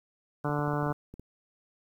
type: harmonic tone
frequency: 146.83 Hz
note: D3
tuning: in tune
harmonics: 1 / 2 / 3 / 4 / 5 / 6 / 7 / 8 / 9 / 10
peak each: -31 / -34 / -36 / -37 / -38 / -39 / -39 / -40 / -41 / -41 dBFS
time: 0.44-0.93 s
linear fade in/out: 10 ms
type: clicks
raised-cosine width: 3 ms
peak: -31 dBFS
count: 9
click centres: 0.493 / 0.591 / 0.68 / 0.736 / 0.83 / 0.866 / 0.904 / 1.14 / 1.196 s
effects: 10-bit